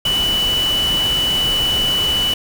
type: tone in noise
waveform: sine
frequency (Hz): 2968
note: F#7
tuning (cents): +5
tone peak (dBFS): -15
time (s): 0.05-2.34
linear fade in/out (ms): 5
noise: pink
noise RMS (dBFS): -25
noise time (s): 0.05-2.34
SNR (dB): +7
effects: none